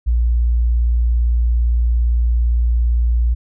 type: tone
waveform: sine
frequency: 58.8 Hz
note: A#1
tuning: 16 cents sharp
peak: -12 dBFS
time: 0.06-3.35 s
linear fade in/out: 20 ms
effects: none